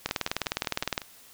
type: two click trains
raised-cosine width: 0.2 ms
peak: -21 / -9 dBFS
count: 6 / 19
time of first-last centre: 0.09-1.018 / 0.06-0.978 s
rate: 5.39 / 19.6 Hz
effects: white hiss -53 dBFS RMS until 1.33 s